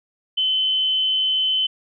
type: tone with amplitude modulation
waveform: sine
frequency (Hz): 3051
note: G7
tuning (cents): -48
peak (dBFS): -16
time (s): 0.37-1.67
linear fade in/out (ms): 10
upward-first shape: sine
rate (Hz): 269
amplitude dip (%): 25
effects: none